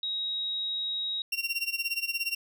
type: tone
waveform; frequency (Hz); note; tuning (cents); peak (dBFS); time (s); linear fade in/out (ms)
sine; 3802; A#7; +33; -29; 0.03-1.22; 2
type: tone with tremolo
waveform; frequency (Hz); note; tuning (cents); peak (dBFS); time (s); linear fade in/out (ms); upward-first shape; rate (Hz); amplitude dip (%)
30% pulse; 2751; F7; -27; -23; 1.32-2.35; 5; sine; 17; 85
effects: none